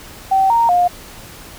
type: tone with pitch steps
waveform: sine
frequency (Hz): 771 / 928 / 710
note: G5 / A#5 / F5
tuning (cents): -29 / -8 / +28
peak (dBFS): -10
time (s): 0.31-0.88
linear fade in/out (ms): 10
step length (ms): 190
effects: pink hiss -37 dBFS RMS until 1.58 s